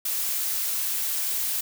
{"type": "noise", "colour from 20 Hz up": "blue", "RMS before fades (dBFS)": -27, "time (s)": [0.05, 1.61], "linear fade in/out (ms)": 5, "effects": []}